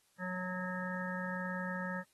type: harmonic tone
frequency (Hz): 183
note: F#3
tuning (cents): -19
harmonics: 1 / 3 / 5 / 7 / 9 / 10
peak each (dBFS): -39 / -44 / -46 / -46 / -43 / -45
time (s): 0.18-2.04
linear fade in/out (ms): 50
effects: white hiss -72 dBFS RMS until 2.13 s + AAC 32 kbps